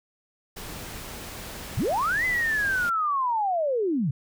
pink noise, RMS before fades -38 dBFS, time 0.56-2.9 s, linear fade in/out 10 ms
sine linear two-way sweep, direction up then down, 61.2 to 2045 to 120 Hz, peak -22 dBFS, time 1.77-4.11 s, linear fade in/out 5 ms, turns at 2.25 s
effects none

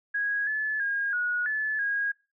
sine tone with pitch steps, 1653 / 1727 / 1627 / 1454 / 1730 / 1639 Hz, G#6 / A6 / G#6 / F#6 / A6 / G#6, -9 / -33 / -36 / -31 / -30 / -23 cents, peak -25 dBFS, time 0.14-2.12 s, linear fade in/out 10 ms, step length 330 ms, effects noise-tail reverb RT60 0.3 s tail -21 dB re dry

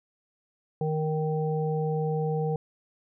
harmonic tone, 155.56 Hz, D#3, in tune, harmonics 1 / 3 / 5, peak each -27 / -29 / -35 dBFS, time 0.81-2.56 s, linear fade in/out 2 ms, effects none

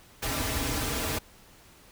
pink noise with comb filter, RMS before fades -30 dBFS, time 0.22-1.19 s, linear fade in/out 10 ms, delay 5.5 ms, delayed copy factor -1, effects pink hiss -55 dBFS RMS until 1.91 s

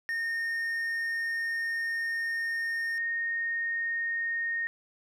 triangle / sine tone pair in turn, 1836 / 1848.8 Hz, A#6 / A#6, -27 / -15 cents, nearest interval unison, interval 12 cents, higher second, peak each -27 / -28 dBFS, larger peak first, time 0.09-2.98 / 2.98-4.67 s, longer first, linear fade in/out 0 ms, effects none

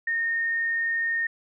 sine tone, 1838 Hz, A#6, 25 cents flat, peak -23 dBFS, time 0.07-1.27 s, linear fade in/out 5 ms, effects none

